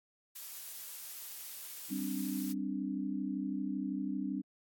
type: noise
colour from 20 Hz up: blue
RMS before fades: -45 dBFS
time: 0.35-2.53 s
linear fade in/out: 10 ms
type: chord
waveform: sine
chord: G suspended fourth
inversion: none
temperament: just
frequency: 196 / 261.3 / 294 Hz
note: G3 / C4 / D4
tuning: 0 / -2 / +2 cents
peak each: -38 dBFS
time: 1.9-4.42 s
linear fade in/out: 20 ms
effects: AAC 64 kbps